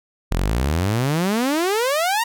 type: exponential sweep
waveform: sawtooth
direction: up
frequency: 39.19 to 961 Hz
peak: -14 dBFS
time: 0.31-2.24 s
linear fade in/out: 10 ms
effects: none